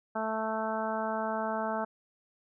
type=harmonic tone; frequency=220 Hz; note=A3; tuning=in tune; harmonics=1 / 2 / 3 / 4 / 5 / 6 / 7; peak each=-37 / -40 / -34 / -35 / -41 / -39 / -42 dBFS; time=0.15-1.85 s; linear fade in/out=10 ms; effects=none